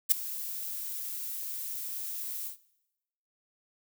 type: noise with ADSR envelope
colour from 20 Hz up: violet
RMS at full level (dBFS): -19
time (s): 0.09-2.57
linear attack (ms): 26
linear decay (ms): 8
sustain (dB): -18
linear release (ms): 110
effects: noise-tail reverb RT60 0.9 s tail -20 dB re dry